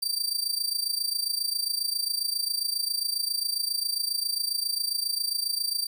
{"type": "tone with amplitude modulation", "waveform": "sawtooth", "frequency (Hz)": 4665, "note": "D8", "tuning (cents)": -12, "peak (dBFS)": -20, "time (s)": [0.02, 5.87], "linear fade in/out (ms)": 10, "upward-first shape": "sine", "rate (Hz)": 27.4, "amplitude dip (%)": 80, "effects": []}